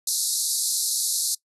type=band-pass noise; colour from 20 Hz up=white; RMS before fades=-25 dBFS; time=0.07-1.35 s; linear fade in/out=5 ms; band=3900 to 12000 Hz; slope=96 dB/octave; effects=noise-tail reverb RT60 0.1 s tail -21 dB re dry